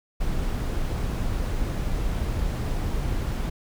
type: noise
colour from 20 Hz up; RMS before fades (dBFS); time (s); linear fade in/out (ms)
brown; -26; 0.2-3.5; 10
effects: none